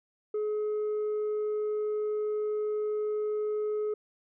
sine tone, 423.8 Hz, G#4, 35 cents sharp, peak -25 dBFS, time 0.34-3.94 s, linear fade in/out 5 ms, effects tanh soft clip ceiling -27 dBFS

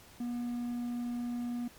triangle tone, 240.9 Hz, B3, 43 cents flat, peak -31 dBFS, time 0.2-1.68 s, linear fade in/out 5 ms, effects pink hiss -56 dBFS RMS until 1.78 s + MP3 96 kbps

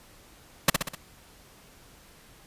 pink noise with echo, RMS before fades -17 dBFS, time 0.68-0.7 s, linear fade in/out 5 ms, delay 63 ms, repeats 4, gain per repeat -5 dB, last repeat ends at 0.952 s, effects pink hiss -54 dBFS RMS until 2.46 s + resampled to 32000 Hz

